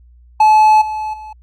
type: tone with level steps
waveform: triangle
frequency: 861 Hz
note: A5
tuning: 38 cents flat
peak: -4 / -17 / -27 dBFS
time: 0.4-1.33 s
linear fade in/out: 5 ms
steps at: 0.81 / 1.13 s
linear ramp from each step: 10 ms
effects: added 60 Hz sine -42 dBFS peak until 1.42 s + Opus 48 kbps